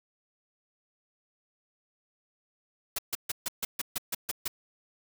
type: noise bursts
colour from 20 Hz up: white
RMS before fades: -31 dBFS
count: 10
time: 2.96-4.48 s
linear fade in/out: 5 ms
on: 26 ms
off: 140 ms
effects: none